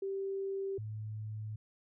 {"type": "tone pair in turn", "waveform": "sine", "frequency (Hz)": [390, 107.62], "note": ["G4", "A2"], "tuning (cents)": [-9, -38], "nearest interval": "octave + minor seventh", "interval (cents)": 2229, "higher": "first", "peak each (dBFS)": [-34, -38], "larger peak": "first", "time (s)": [[0.02, 0.78], [0.78, 1.56]], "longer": "second", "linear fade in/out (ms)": 5, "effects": []}